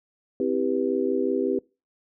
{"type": "chord", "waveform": "sine", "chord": "C major seventh", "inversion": "none", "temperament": "just", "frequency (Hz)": [261.6, 327, 392.4, 490.5], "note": ["C4", "E4", "G4", "B4"], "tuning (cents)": [0, -14, 2, -12], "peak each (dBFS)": [-27, -29, -25, -29], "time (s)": [0.4, 1.59], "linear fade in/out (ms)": 2, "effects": ["noise-tail reverb RT60 0.3 s tail -25 dB re dry"]}